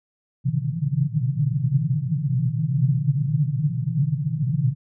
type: band-pass noise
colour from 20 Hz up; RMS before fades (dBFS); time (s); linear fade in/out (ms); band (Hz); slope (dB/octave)
white; -22; 0.44-4.75; 50; 120 to 160; 96
effects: none